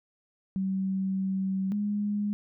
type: tone pair in turn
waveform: sine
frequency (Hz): 191.3 / 206.3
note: G3 / G#3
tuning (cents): -42 / -11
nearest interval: minor second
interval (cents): 131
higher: second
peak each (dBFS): -26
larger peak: neither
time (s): 0.56-1.72 / 1.72-2.33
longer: first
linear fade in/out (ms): 0
effects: none